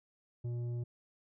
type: tone with tanh clipping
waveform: sine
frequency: 120 Hz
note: B2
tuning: 49 cents flat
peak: -36 dBFS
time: 0.44-0.84 s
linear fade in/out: 10 ms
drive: 8 dB
effects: none